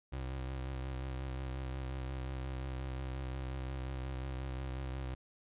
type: tone with vibrato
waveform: 30% pulse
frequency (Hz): 65.41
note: C2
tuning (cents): 0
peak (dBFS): -35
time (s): 0.12-5.15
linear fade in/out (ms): 10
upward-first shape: sine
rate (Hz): 5.6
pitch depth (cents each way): 39
effects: resampled to 8000 Hz